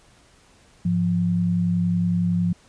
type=tone pair together; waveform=sine; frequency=103.82 / 174.61 Hz; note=G#2 / F3; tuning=0 / 0 cents; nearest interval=major sixth; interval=900 cents; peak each=-26 / -19 dBFS; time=0.85-2.53 s; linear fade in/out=5 ms; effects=pink hiss -55 dBFS RMS until 2.68 s + resampled to 22050 Hz